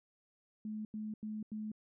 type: tone bursts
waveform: sine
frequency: 214.7 Hz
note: A3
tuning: 42 cents flat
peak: -38 dBFS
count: 4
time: 0.65-1.717 s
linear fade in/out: 2 ms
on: 200 ms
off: 89 ms
effects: none